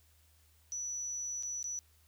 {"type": "tone with dropouts", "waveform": "sine", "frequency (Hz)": 5920, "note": "F#8", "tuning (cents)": 0, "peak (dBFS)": -36, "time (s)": [0.72, 1.79], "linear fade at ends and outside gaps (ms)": 0, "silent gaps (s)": [[1.426, 1.433], [1.628, 1.642]], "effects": ["added 78 Hz sine -65 dBFS peak until 2.07 s", "white hiss -69 dBFS RMS until 2.07 s"]}